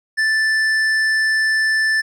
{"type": "tone with hard clipping", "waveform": "sine", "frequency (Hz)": 1760, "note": "A6", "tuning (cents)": 0, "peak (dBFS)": -16, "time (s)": [0.17, 2.02], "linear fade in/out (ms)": 20, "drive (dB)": 8, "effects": []}